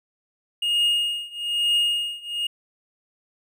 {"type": "tone with tremolo", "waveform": "triangle", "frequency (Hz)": 2853, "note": "F7", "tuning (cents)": 36, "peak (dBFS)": -15, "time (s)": [0.62, 2.47], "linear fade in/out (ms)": 5, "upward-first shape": "triangle", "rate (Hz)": 1.1, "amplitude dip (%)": 95, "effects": []}